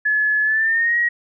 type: tone with pitch glide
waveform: sine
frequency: 1710 to 1897.4 Hz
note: A6 to A#6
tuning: -50 to +30 cents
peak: -15 dBFS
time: 0.05-1.09 s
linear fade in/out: 10 ms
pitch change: +180 cents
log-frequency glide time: 0.43-0.97 s
effects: none